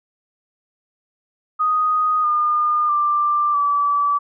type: tone with pitch steps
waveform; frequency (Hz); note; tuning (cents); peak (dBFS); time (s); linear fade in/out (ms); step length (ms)
sine; 1244.5 / 1213.3 / 1182.8 / 1153.1; D#6 / D#6 / D6 / D6; 0 / -44 / +12 / -32; -15; 1.59-4.19; 20; 650
effects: none